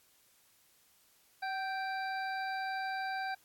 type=harmonic tone with a mistuned harmonic; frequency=784 Hz; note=G5; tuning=in tune; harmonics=1 / 2 / 3 / 5 / 6; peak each=-36 / -39 / -47 / -52 / -50 dBFS; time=1.42-3.35 s; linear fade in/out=10 ms; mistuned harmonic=1; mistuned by=-44 cents; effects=white hiss -67 dBFS RMS until 3.44 s + AAC 64 kbps